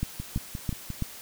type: two click trains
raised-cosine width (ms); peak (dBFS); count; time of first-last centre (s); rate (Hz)
5; -15 / -21; 4 / 5; 0.03-1.023 / 0.2-0.903; 3.02 / 5.69
effects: white hiss -44 dBFS RMS until 1.21 s